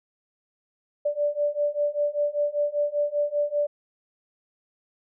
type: beating tone pair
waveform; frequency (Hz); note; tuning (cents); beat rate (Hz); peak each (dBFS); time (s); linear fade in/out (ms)
sine; 583 / 588.1; D5 / D5; -13 / +2; 5.1; -26 / -25; 1.05-3.67; 10
effects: none